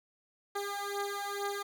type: beating tone pair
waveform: 15% pulse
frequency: 402.3 / 404.5 Hz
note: G4 / G#4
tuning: +45 / -46 cents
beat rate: 2.2 Hz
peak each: -31 dBFS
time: 0.55-1.63 s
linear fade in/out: 10 ms
effects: none